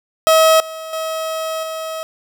30% pulse tone with level steps, 640 Hz, D#5, 49 cents sharp, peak -6 / -25 / -18 / -21 dBFS, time 0.27-2.03 s, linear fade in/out 0 ms, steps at 0.6 / 0.93 / 1.63 s, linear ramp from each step 2 ms, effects none

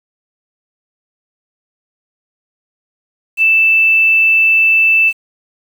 sine tone with quantisation, 2646 Hz, E7, 6 cents sharp, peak -7 dBFS, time 3.37-5.13 s, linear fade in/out 50 ms, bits 6, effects none

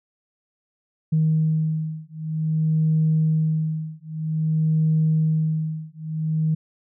sine beating tone pair, 157.2 / 157.72 Hz, D#3 / D#3, +18 / +24 cents, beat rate 0.52 Hz, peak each -21 dBFS, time 1.12-6.55 s, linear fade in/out 10 ms, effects tanh soft clip ceiling -11 dBFS

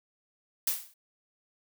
blue noise with exponential decay, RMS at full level -24 dBFS, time 0.67-0.94 s, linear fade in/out 5 ms, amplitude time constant 58 ms, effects none

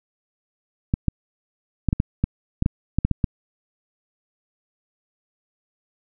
clicks, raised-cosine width 5 ms, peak -6 dBFS, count 12, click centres 0.939 / 1.083 / 1.887 / 1.929 / 2.001 / 2.24 / 2.624 / 2.661 / 2.986 / 3.05 / 3.113 / 3.242 s, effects none

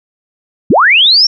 sine linear sweep, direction up, 126.3 to 5588 Hz, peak -4 dBFS, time 0.7-1.27 s, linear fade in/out 5 ms, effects none

